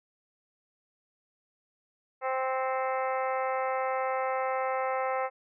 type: harmonic tone with a mistuned harmonic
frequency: 261.6 Hz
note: C4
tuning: in tune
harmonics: 2 / 3 / 4 / 5 / 6 / 7 / 8 / 9 / 10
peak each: -31 / -32 / -36 / -36 / -48 / -43 / -41 / -51 / -50 dBFS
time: 2.21-5.3 s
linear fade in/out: 50 ms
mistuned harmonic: 9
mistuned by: -62 cents
effects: none